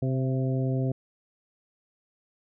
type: harmonic tone with a mistuned harmonic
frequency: 130.81 Hz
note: C3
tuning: in tune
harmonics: 1 / 2 / 3 / 4 / 5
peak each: -25 / -31 / -35 / -37 / -39 dBFS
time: 0.02-0.92 s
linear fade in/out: 5 ms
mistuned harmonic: 5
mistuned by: +29 cents
effects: none

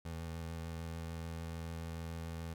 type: tone with vibrato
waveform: 25% pulse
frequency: 82.41 Hz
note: E2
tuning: in tune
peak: -37 dBFS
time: 0.05-2.54 s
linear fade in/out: 5 ms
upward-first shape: square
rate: 6.8 Hz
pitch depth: 10 cents each way
effects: none

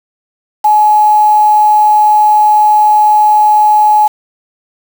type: tone with quantisation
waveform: sine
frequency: 846 Hz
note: G#5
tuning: 32 cents sharp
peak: -4 dBFS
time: 0.64-4.08 s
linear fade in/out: 10 ms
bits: 4
effects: none

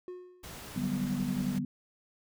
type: tone with exponential decay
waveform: triangle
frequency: 362 Hz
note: F#4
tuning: 38 cents flat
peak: -35 dBFS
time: 0.08-0.68 s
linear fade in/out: 1 ms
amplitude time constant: 130 ms
type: noise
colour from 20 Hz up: pink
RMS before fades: -45 dBFS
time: 0.43-1.59 s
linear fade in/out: 10 ms
type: chord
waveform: sine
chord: G major seventh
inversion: second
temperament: equal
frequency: 146.83 / 185 / 196 / 246.9 Hz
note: D3 / F#3 / G3 / B3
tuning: 0 / 0 / 0 / 0 cents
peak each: -37 / -36 / -34 / -33 dBFS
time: 0.76-1.65 s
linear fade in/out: 5 ms
effects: none

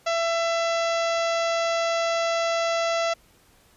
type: harmonic tone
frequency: 669 Hz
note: E5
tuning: 25 cents sharp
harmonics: 1 / 2 / 3 / 4 / 5 / 6 / 7 / 8 / 9 / 10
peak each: -23 / -29 / -33 / -35 / -37 / -39 / -40 / -41 / -42 / -43 dBFS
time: 0.06-3.14 s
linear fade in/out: 10 ms
effects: pink hiss -58 dBFS RMS until 3.76 s + resampled to 32000 Hz

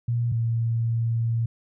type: tone pair in turn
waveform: sine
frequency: 118.6 / 115.29 Hz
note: A#2 / A#2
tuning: +30 / -19 cents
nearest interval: unison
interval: 49 cents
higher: first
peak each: -21 dBFS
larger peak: neither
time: 0.08-0.32 / 0.32-1.46 s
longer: second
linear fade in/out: 5 ms
effects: none

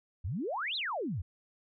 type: exponential two-way sweep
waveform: sine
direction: up then down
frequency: 73.42 to 4186 to 73.42 Hz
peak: -32 dBFS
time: 0.24-1.22 s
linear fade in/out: 10 ms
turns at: 0.76 s
effects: none

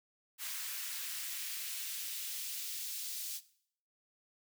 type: noise with high-pass filter sweep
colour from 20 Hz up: white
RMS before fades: -41 dBFS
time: 0.38-3.41 s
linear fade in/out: 50 ms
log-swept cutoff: 1500 to 4000 Hz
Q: 0.97
effects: noise-tail reverb RT60 0.6 s tail -17 dB re dry

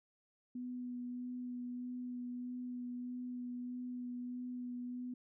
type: tone with vibrato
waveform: sine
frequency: 247.1 Hz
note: B3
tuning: 1 cent sharp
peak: -40 dBFS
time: 0.55-5.14 s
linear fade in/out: 5 ms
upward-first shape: sine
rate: 1.6 Hz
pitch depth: 12 cents each way
effects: none

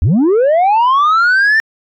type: linear sweep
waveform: sine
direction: up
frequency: 65.1 to 1807 Hz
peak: -5 dBFS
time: 0.02-1.6 s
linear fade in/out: 0 ms
effects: tanh soft clip ceiling -7 dBFS

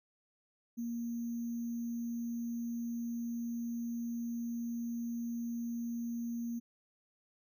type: tone with sample-and-hold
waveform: sine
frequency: 234.8 Hz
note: A#3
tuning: 13 cents sharp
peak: -35 dBFS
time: 0.77-6.6 s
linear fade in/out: 20 ms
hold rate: 6300 Hz
effects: none

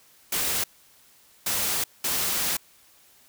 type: noise bursts at uneven times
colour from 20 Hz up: white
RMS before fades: -26 dBFS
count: 3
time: 0.32-0.64 / 1.46-1.84 / 2.04-2.57 s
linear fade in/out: 5 ms
effects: white hiss -57 dBFS RMS until 3.28 s

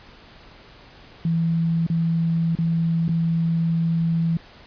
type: tone with dropouts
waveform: sine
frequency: 165.5 Hz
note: E3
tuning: 7 cents sharp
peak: -18 dBFS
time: 1.25-4.37 s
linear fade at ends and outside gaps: 2 ms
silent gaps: 1.866-1.9 / 2.552-2.587 / 3.081-3.091 s
effects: pink hiss -47 dBFS RMS until 4.66 s + resampled to 11025 Hz

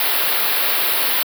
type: band-stop noise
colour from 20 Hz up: white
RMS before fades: -18 dBFS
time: 0-1.23 s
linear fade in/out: 2 ms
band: 4600 to 11000 Hz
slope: 48 dB/octave
effects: high-pass 400 Hz 12 dB/octave

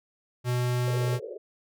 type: tone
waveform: square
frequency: 123.47 Hz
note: B2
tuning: in tune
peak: -25 dBFS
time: 0.44-1.2 s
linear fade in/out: 50 ms
type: band-pass noise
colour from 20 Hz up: pink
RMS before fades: -38 dBFS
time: 0.87-1.38 s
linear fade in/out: 10 ms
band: 370 to 590 Hz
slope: 96 dB/octave
effects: none

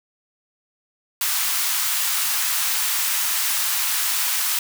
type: high-pass noise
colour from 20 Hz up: white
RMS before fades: -22 dBFS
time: 1.21-4.59 s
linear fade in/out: 2 ms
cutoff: 900 Hz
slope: 24 dB/octave
effects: none

